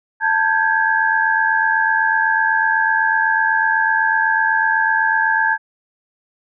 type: tone cluster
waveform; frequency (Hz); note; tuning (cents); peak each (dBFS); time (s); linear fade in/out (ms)
sine; 889 / 1586 / 1674; A5 / G6 / G#6; +18 / +20 / +13; -18; 0.2-5.58; 50
effects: none